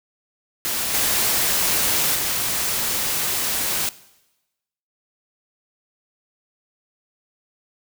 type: noise with level steps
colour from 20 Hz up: white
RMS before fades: -24 / -20 / -23 dBFS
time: 0.65-3.89 s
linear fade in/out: 0 ms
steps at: 0.93 / 2.14 s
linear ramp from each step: 20 ms
effects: noise-tail reverb RT60 1.0 s tail -19 dB re dry